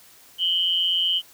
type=tone pair together; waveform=sine; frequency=2960 / 3136 Hz; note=F#7 / G7; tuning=0 / 0 cents; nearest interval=minor second; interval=100 cents; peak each=-22 dBFS; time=0.38-1.22 s; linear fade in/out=50 ms; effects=white hiss -51 dBFS RMS until 1.33 s + high-pass 60 Hz 12 dB/octave